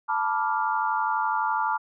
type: chord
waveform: sine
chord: B half-diminished seventh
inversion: third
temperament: equal with one note detuned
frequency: 880 / 971.9 / 1174.7 / 1396.9 Hz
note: A5 / B5 / D6 / F6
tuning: 0 / -28 / 0 / 0 cents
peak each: -26 / -29 / -29 / -30 dBFS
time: 0.08-1.78 s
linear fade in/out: 20 ms
effects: none